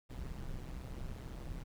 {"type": "noise with amplitude modulation", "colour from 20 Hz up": "brown", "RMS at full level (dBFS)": -40, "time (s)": [0.09, 1.64], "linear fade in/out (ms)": 20, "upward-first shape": "sine", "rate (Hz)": 129, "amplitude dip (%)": 75, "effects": []}